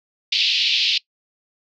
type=band-pass noise; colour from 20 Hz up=pink; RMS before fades=-19 dBFS; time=0.32-0.98 s; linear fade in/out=5 ms; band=2600 to 4700 Hz; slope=48 dB/octave; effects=noise-tail reverb RT60 0.1 s tail -22 dB re dry